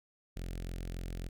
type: tone with notch filter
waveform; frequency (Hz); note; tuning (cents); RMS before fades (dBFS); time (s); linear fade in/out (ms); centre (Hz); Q
sawtooth; 43.65; F1; 0; -40; 0.36-1.29; 10; 1000; 0.87
effects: none